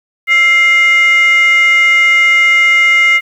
sine tone with frequency modulation, 2105 Hz, C7, 10 cents sharp, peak -4 dBFS, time 0.27-3.21 s, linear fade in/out 50 ms, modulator 770 Hz, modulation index 0.46, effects tanh soft clip ceiling -3 dBFS + 7-bit

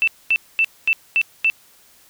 sine tone bursts, 2662 Hz, E7, 16 cents sharp, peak -13 dBFS, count 6, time 0.02-1.5 s, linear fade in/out 0 ms, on 55 ms, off 230 ms, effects white hiss -52 dBFS RMS until 2.09 s

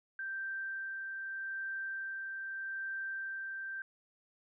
sine tone with tremolo, 1568 Hz, G6, in tune, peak -36 dBFS, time 0.19-3.82 s, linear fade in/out 2 ms, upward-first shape sine, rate 0.81 Hz, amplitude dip 25%, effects none

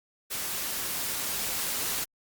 white noise with level ramp, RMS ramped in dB -33 to -30 dBFS, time 0.3-2.05 s, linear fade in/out 20 ms, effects Opus 48 kbps

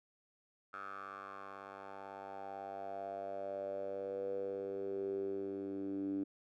10% pulse tone with band-pass filter sweep, 98 Hz, G2, in tune, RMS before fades -42 dBFS, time 0.73-6.24 s, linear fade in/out 10 ms, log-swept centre 1300 to 290 Hz, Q 7.1, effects none

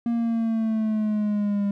triangle exponential sweep, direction down, 235.4 to 200.6 Hz, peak -19 dBFS, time 0.06-1.71 s, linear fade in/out 2 ms, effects none

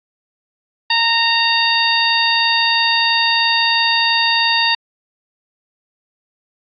harmonic tone, 923 Hz, A#5, 17 cents flat, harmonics 1 / 2 / 3 / 4 / 5, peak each -19 / -19 / -19 / -19 / -19 dBFS, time 0.9-4.75 s, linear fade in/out 5 ms, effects AAC 64 kbps

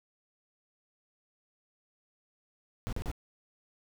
brown noise bursts, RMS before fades -34 dBFS, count 3, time 2.87-3.115 s, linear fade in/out 0 ms, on 57 ms, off 37 ms, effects none

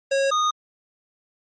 square tone pair in turn, 547 / 1235.1 Hz, C#5 / D#6, -23 / -13 cents, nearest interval octave + major second, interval 1410 cents, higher second, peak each -19 dBFS, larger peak neither, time 0.11-0.31 / 0.31-0.51 s, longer neither, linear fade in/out 10 ms, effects MP3 32 kbps

